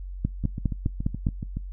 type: two click trains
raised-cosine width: 5 ms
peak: -18 / -11 dBFS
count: 9 / 6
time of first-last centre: 0.44-1.57 / 0.25-1.268 s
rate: 7.08 / 4.91 Hz
effects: noise-tail reverb RT60 0.2 s tail -25 dB re dry + added 46 Hz sine -33 dBFS peak until 1.72 s